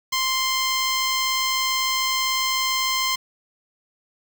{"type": "tone", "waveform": "10% pulse", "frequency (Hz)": 1047, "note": "C6", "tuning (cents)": 1, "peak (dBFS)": -12, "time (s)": [0.12, 3.16], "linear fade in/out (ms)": 10, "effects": ["7-bit"]}